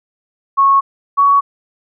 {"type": "tone pair in turn", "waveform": "sine", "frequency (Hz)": [1100, 1122.5], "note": ["C#6", "C#6"], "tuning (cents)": [-14, 21], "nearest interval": "unison", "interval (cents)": 35, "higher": "second", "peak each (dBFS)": -7, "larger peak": "neither", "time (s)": [[0.57, 0.81], [1.17, 1.41]], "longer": "neither", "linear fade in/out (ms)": 20, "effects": []}